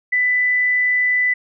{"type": "tone", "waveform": "sine", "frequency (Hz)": 1992, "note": "B6", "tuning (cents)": 14, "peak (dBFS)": -14, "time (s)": [0.12, 1.34], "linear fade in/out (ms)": 10, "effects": []}